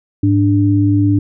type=tone pair together; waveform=sine; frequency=103.83 / 293.7 Hz; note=G#2 / D4; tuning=0 / 0 cents; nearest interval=octave + tritone; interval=1800 cents; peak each=-12 dBFS; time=0.23-1.19 s; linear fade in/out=5 ms; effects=none